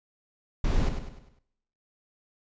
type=noise with echo; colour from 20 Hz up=brown; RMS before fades=-24 dBFS; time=0.64-0.89 s; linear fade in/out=5 ms; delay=100 ms; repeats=5; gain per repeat=-7 dB; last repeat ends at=1.39 s; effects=noise-tail reverb RT60 0.8 s tail -19 dB re dry + resampled to 16000 Hz